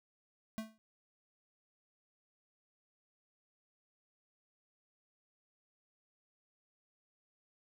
square tone with exponential decay, 220 Hz, A3, in tune, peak -35 dBFS, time 0.58-0.78 s, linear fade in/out 0 ms, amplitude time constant 43 ms, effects none

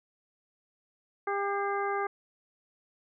harmonic tone with a mistuned harmonic, 400.2 Hz, G4, 36 cents sharp, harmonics 1 / 2 / 3 / 4 / 5, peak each -32 / -33 / -34 / -38 / -41 dBFS, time 1.27-2.07 s, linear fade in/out 5 ms, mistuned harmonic 5, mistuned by +56 cents, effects none

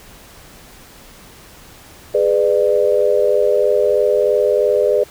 sine chord, G# diminished, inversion none, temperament just, 415.3 / 498.4 / 598 Hz, G#4 / B4 / D5, 0 / +16 / +31 cents, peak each -16 dBFS, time 2.14-5.04 s, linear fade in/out 10 ms, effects pink hiss -42 dBFS RMS until 5.1 s

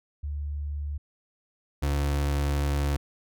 sine / 35% pulse tone pair in turn, 72.9 / 71.28 Hz, D2 / C#2, -12 / +49 cents, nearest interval unison, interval 39 cents, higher first, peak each -29 / -22 dBFS, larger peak second, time 0.23-0.98 / 1.82-2.97 s, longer second, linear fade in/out 10 ms, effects none

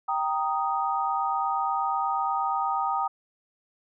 sine chord, Eb major, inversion first, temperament equal, 784 / 932.3 / 1244.5 Hz, G5 / Bb5 / Eb6, 0 / 0 / 0 cents, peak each -28 / -29 / -28 dBFS, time 0.08-3.08 s, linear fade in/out 10 ms, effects none

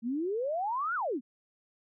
sine exponential two-way sweep, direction up then down, 220 to 1500 to 220 Hz, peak -29 dBFS, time 0.02-1.21 s, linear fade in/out 50 ms, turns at 0.95 s, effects none

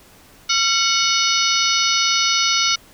harmonic tone with a mistuned harmonic, 737 Hz, F#5, 7 cents flat, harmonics 2 / 3 / 4 / 5 / 6 / 7 / 8, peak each -23 / -23 / -23 / -23 / -23 / -23 / -23 dBFS, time 0.49-2.76 s, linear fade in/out 10 ms, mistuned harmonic 2, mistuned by -130 cents, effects pink hiss -48 dBFS RMS until 2.93 s

